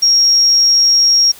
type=tone; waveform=sine; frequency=5588 Hz; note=F8; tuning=in tune; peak=-7 dBFS; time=0.02-1.32 s; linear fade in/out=10 ms; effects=white hiss -38 dBFS RMS until 1.39 s